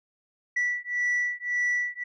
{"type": "beating tone pair", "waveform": "sine", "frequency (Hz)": [1957, 1958.8], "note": ["B6", "B6"], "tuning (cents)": [-16, -15], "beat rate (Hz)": 1.8, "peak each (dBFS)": -26, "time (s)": [0.56, 2.04], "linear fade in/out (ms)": 10, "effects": ["tanh soft clip ceiling -21 dBFS"]}